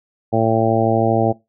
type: harmonic tone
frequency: 112.6 Hz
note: A2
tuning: 40 cents sharp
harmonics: 1 / 2 / 3 / 4 / 5 / 6 / 7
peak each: -21 / -21 / -21 / -21 / -21 / -21 / -21 dBFS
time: 0.32-1.33 s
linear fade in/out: 20 ms
effects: noise-tail reverb RT60 0.2 s tail -19 dB re dry